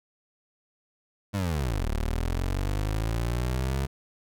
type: linear two-way sweep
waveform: 25% pulse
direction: down then up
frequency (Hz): 103.83 to 35.95 to 68.6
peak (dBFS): -22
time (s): 1.33-3.87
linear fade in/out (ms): 20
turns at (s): 1.88
effects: none